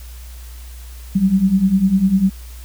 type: beating tone pair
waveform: sine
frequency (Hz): 185 / 195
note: F#3 / G3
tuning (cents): 0 / -9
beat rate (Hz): 10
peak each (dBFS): -17 / -13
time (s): 1.15-2.3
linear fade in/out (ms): 10
effects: added 60 Hz sine -32 dBFS peak until 2.64 s + white hiss -44 dBFS RMS until 2.64 s